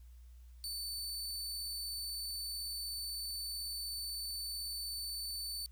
sawtooth tone, 4519 Hz, C#8, 33 cents sharp, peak -36 dBFS, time 0.64-5.66 s, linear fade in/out 0 ms, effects added 60 Hz sine -52 dBFS peak until 5.71 s + white hiss -73 dBFS RMS until 5.71 s

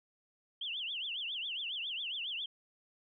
sine tone with vibrato, 3074 Hz, G7, 35 cents flat, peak -36 dBFS, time 0.61-2.46 s, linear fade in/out 5 ms, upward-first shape triangle, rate 7.3 Hz, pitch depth 270 cents each way, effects none

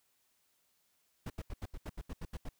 brown noise bursts, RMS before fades -40 dBFS, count 11, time 1.26-2.49 s, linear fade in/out 5 ms, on 40 ms, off 79 ms, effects white hiss -75 dBFS RMS until 2.59 s

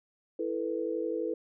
sine chord, E suspended fourth, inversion none, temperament equal with one note detuned, 329.6 / 440 / 491.9 Hz, E4 / A4 / B4, 0 / 0 / -7 cents, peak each -34 dBFS, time 0.39-1.34 s, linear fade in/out 5 ms, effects none

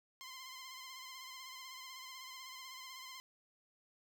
10% pulse tone with vibrato, 1041 Hz, C6, 9 cents flat, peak -40 dBFS, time 0.21-3.2 s, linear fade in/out 0 ms, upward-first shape sine, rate 16 Hz, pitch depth 40 cents each way, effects none

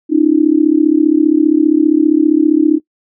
sine tone with amplitude modulation, 307.8 Hz, D#4, 19 cents flat, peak -3 dBFS, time 0.09-2.8 s, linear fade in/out 50 ms, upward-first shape sine, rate 35.1 Hz, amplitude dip 95%, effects noise-tail reverb RT60 0.1 s tail -22 dB re dry

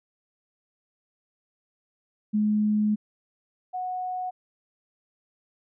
sine tone pair in turn, 211.4 / 734.9 Hz, G#3 / F#5, +31 / -12 cents, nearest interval octave + minor seventh, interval 2157 cents, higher second, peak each -20 / -28 dBFS, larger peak first, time 2.33-2.96 / 3.73-4.31 s, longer first, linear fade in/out 20 ms, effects none

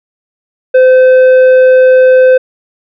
sine tone with tanh clipping, 514 Hz, C5, 31 cents flat, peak -3 dBFS, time 0.74-2.38 s, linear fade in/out 10 ms, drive 7 dB, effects none

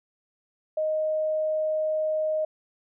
sine tone, 622.3 Hz, D#5, in tune, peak -23 dBFS, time 0.77-2.45 s, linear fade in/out 5 ms, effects none

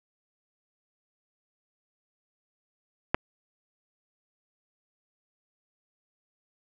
clicks, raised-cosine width 0.5 ms, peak -6 / -20 dBFS, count 2, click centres 3.145 / 3.148 s, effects none

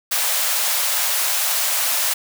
white high-pass noise, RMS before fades -20 dBFS, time 0.11-2.14 s, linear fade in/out 10 ms, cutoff 540 Hz, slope 48 dB/octave, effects none

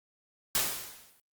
white noise with exponential decay, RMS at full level -25 dBFS, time 0.55-1.2 s, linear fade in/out 1 ms, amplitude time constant 140 ms, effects Opus 48 kbps

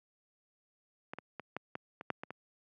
clicks, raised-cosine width 0.5 ms, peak -25 / -27 / -26 / -21 / -23 / -28 / -17 / -25 / -27 dBFS, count 9, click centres 1.135 / 1.186 / 1.397 / 1.566 / 1.754 / 2.011 / 2.103 / 2.235 / 2.306 s, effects high-pass 150 Hz 12 dB/octave

